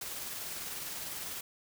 white noise with tremolo, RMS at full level -39 dBFS, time 0.01-1.41 s, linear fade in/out 5 ms, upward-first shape sine, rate 20 Hz, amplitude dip 30%, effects none

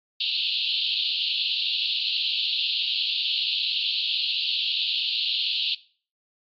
white band-pass noise, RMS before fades -26 dBFS, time 0.2-5.75 s, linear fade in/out 5 ms, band 2700 to 4400 Hz, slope 96 dB/octave, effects noise-tail reverb RT60 0.4 s tail -18 dB re dry + AAC 64 kbps

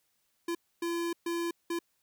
square tone bursts at uneven times, 340.1 Hz, F4, 46 cents flat, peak -31 dBFS, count 4, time 0.48-0.55 / 0.82-1.13 / 1.26-1.51 / 1.7-1.79 s, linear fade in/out 5 ms, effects white hiss -75 dBFS RMS until 2.02 s

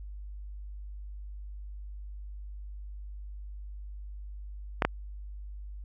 clicks, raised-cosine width 0.5 ms, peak -8 dBFS, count 2, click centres 4.822 / 4.85 s, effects added 50 Hz sine -39 dBFS peak until 5.84 s

